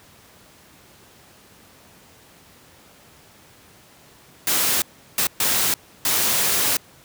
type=noise bursts at uneven times; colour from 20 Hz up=white; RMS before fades=-20 dBFS; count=4; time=4.47-4.82 / 5.18-5.27 / 5.4-5.74 / 6.05-6.77 s; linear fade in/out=2 ms; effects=pink hiss -50 dBFS RMS until 7.04 s + high-pass 80 Hz 12 dB/octave